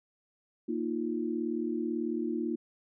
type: chord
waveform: sine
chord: Bb suspended fourth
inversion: none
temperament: equal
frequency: 233.1 / 311.1 / 349.2 Hz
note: Bb3 / Eb4 / F4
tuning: 0 / 0 / 0 cents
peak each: -34 dBFS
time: 0.68-2.56 s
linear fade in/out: 10 ms
effects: none